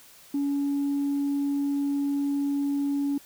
sine tone, 282.5 Hz, C#4, 33 cents sharp, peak -22 dBFS, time 0.34-3.18 s, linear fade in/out 5 ms, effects tanh soft clip ceiling -21 dBFS + white hiss -52 dBFS RMS until 3.25 s

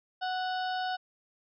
harmonic tone, 740 Hz, F#5, in tune, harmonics 1 / 2 / 4 / 5 / 6 / 7, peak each -31 / -37 / -43 / -45 / -47 / -48 dBFS, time 0.21-0.97 s, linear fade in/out 20 ms, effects none

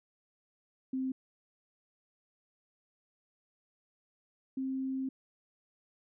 sine tone pair in turn, 261.6 / 264.6 Hz, C4 / C4, 0 / +20 cents, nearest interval unison, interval 20 cents, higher second, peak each -31 / -32 dBFS, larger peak first, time 0.93-1.12 / 4.57-5.09 s, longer second, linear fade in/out 5 ms, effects none

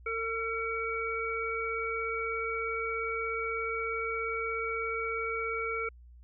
harmonic tone, 452.8 Hz, A4, 50 cents sharp, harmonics 1 / 3 / 5, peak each -35 / -35 / -35 dBFS, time 0.06-5.89 s, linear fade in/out 5 ms, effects added 60 Hz sine -50 dBFS peak until 6.23 s

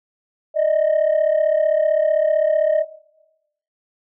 sine tone pair together, 598 / 633.6 Hz, D5 / D#5, +31 / +31 cents, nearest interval minor second, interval 100 cents, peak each -16 dBFS, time 0.54-2.85 s, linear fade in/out 50 ms, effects noise-tail reverb RT60 0.9 s tail -17 dB re dry + tanh soft clip ceiling -11 dBFS

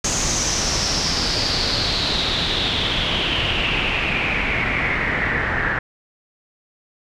pink noise with low-pass filter sweep, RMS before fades -21 dBFS, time 0.04-5.79 s, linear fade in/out 5 ms, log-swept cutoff 6700 to 1700 Hz, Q 5.9, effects none

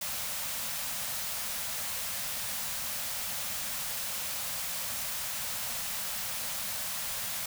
white band-stop noise, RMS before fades -35 dBFS, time 0.01-7.46 s, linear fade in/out 5 ms, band 250 to 490 Hz, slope 96 dB/octave, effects none

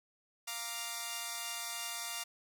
5% pulse chord, Bb major, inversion second, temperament equal, 698.5 / 932.3 / 1174.7 Hz, F5 / Bb5 / D6, 0 / 0 / 0 cents, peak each -31 dBFS, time 0.47-2.24 s, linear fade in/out 10 ms, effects none

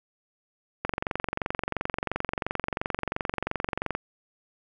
click train, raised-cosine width 0.5 ms, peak -12 dBFS, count 72, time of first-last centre 0.85-3.95 s, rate 22.9 Hz, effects none

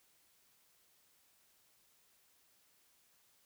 silence, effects white hiss -71 dBFS RMS until 3.45 s

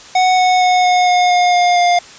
square tone with pitch steps, 740 / 734.9 / 729.8 / 724.8 / 719.8 / 714.8 / 709.9 / 705 Hz, F#5 / F#5 / F#5 / F#5 / F#5 / F5 / F5 / F5, 0 / -12 / -24 / -36 / -48 / +40 / +28 / +16 cents, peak -10 dBFS, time 0.15-1.99 s, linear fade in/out 5 ms, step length 230 ms, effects white hiss -37 dBFS RMS until 2.18 s + resampled to 16000 Hz

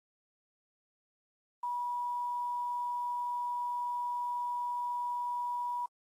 sine tone with quantisation, 971 Hz, B5, 30 cents flat, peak -32 dBFS, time 1.63-5.86 s, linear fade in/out 5 ms, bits 10, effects AAC 32 kbps

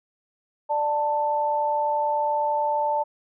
sine tone pair together, 591 / 885.5 Hz, D5 / A5, +11 / +11 cents, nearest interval perfect fifth, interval 700 cents, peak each -26 / -22 dBFS, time 0.69-3.04 s, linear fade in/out 20 ms, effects none

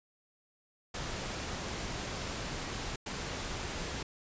pink noise bursts at uneven times, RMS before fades -38 dBFS, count 2, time 0.94-2.96 / 3.06-4.03 s, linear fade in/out 5 ms, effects resampled to 16000 Hz

